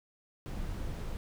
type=noise; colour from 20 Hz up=brown; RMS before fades=-37 dBFS; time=0.46-1.17 s; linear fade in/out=0 ms; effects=none